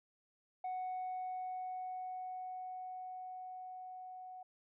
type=tone with level ramp; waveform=sine; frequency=740 Hz; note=F#5; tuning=in tune; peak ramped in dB=-35 to -47 dBFS; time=0.64-4.43 s; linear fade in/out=5 ms; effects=tanh soft clip ceiling -36 dBFS